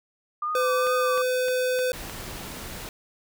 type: tone with vibrato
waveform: sine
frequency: 1195 Hz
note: D6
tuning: 30 cents sharp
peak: -25 dBFS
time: 0.42-1.22 s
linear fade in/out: 5 ms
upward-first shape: triangle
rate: 2.4 Hz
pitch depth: 65 cents each way
type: tone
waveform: square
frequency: 506 Hz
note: B4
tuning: 42 cents sharp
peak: -23 dBFS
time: 0.55-1.92 s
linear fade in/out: 2 ms
type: click train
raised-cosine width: 0.3 ms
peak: -22 dBFS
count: 5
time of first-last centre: 0.87-2.097 s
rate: 3.26 Hz
type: noise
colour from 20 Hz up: pink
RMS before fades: -37 dBFS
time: 1.93-2.89 s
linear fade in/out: 2 ms
effects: none